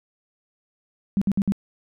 sine tone bursts, 198.1 Hz, G3, 18 cents sharp, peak -17 dBFS, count 4, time 1.17-1.521 s, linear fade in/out 0 ms, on 45 ms, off 57 ms, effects none

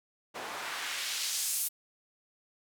white noise with band-pass filter sweep, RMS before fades -35 dBFS, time 0.34-1.69 s, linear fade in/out 20 ms, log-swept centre 610 to 12000 Hz, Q 0.96, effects none

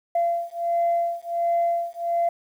sine beating tone pair, 684 / 685.4 Hz, F5 / F5, -36 / -33 cents, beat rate 1.4 Hz, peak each -23 dBFS, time 0.15-2.29 s, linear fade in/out 5 ms, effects tanh soft clip ceiling -15 dBFS + 9-bit

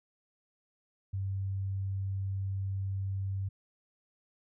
sine tone, 97 Hz, G2, 18 cents flat, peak -31 dBFS, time 1.13-3.49 s, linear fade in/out 10 ms, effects none

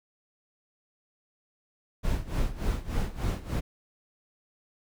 brown noise with tremolo, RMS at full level -26 dBFS, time 2.03-3.61 s, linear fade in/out 20 ms, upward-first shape sine, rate 3.4 Hz, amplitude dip 85%, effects none

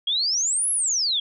sine exponential two-way sweep, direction up then down, 3229 to 11260 to 3229 Hz, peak -20 dBFS, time 0.07-1.2 s, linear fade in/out 5 ms, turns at 0.71 s, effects none

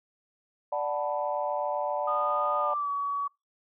sine chord, B minor seventh, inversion first, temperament equal, 587.3 / 740 / 880 / 987.8 Hz, D5 / F#5 / A5 / B5, 0 / 0 / 0 / 0 cents, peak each -30 / -33 / -33 / -35 dBFS, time 0.72-2.74 s, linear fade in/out 5 ms
sine tone with pitch glide, 1228 to 1132.6 Hz, D#6 to C#6, -23 to +37 cents, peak -27 dBFS, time 2.07-3.28 s, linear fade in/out 10 ms, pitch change -140 cents, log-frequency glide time 2.59-2.91 s
effects noise-tail reverb RT60 0.2 s tail -23 dB re dry + tanh soft clip ceiling -14 dBFS

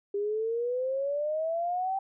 sine exponential sweep, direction up, 400 to 784 Hz, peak -27 dBFS, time 0.14-1.99 s, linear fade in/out 5 ms, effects none

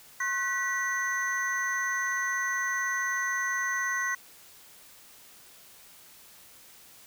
sine tone cluster, 1078 / 1503 / 1939 / 6180 Hz, C#6 / F#6 / B6 / G8, -49 / +27 / -32 / -26 cents, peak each -34 / -34 / -29 / -38 dBFS, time 0.2-4.15 s, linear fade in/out 5 ms, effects white hiss -53 dBFS RMS until 7.06 s

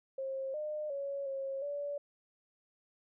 sine tone with pitch steps, 535 / 606 / 558 / 542 / 575 Hz, C5 / D#5 / C#5 / C#5 / D5, +38 / -46 / +11 / -39 / -37 cents, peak -35 dBFS, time 0.18-1.98 s, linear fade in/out 5 ms, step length 360 ms, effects none

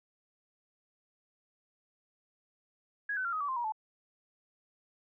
sine tone with pitch steps, 1661.2 / 1514.6 / 1380.9 / 1259 / 1147.8 / 1046.5 / 954.1 / 869.9 Hz, G#6 / F#6 / F6 / D#6 / D6 / C6 / A#5 / A5, 0 / +40 / -20 / +20 / -40 / 0 / +40 / -20 cents, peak -31 dBFS, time 3.09-3.722 s, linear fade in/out 5 ms, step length 79 ms, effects none

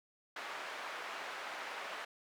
white band-pass noise, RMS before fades -44 dBFS, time 0.36-2.05 s, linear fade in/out 5 ms, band 590 to 1800 Hz, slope 12 dB/octave, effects none

